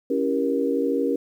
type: chord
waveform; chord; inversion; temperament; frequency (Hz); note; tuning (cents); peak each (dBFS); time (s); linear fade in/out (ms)
sine; C# diminished seventh; none; equal with one note detuned; 277.2 / 329.6 / 392 / 472.4; C#4 / E4 / G4 / Bb4; 0 / 0 / 0 / +23; -24 / -30 / -27 / -24; 0.1-1.16; 5
effects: 9-bit